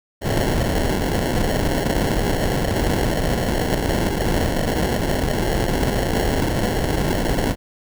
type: noise with sample-and-hold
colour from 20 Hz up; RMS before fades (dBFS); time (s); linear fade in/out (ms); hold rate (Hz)
pink; -20; 0.21-7.56; 50; 1225
effects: none